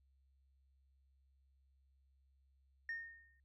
sine tone with exponential decay, 1836 Hz, A#6, 27 cents flat, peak -36 dBFS, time 2.89-3.4 s, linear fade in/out 2 ms, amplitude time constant 110 ms, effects tanh soft clip ceiling -37 dBFS + added 67 Hz sine -70 dBFS peak until 3.44 s

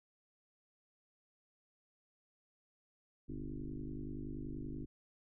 sine tone with frequency modulation, 138.59 Hz, C#3, in tune, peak -40 dBFS, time 3.28-4.86 s, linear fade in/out 20 ms, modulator 50.5 Hz, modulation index 3.9, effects none

